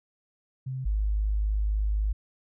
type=tone pair in turn; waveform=sine; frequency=130.81 / 51.91 Hz; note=C3 / G#1; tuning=0 / 0 cents; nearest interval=octave + major third; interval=1600 cents; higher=first; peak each=-30 / -23 dBFS; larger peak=second; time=0.66-0.85 / 0.85-2.13 s; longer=second; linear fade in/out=10 ms; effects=none